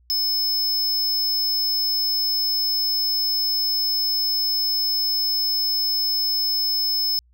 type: tone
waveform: square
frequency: 5220 Hz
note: E8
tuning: 18 cents flat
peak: -20 dBFS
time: 0.1-7.19 s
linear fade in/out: 0 ms
effects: added 60 Hz sine -54 dBFS peak until 7.33 s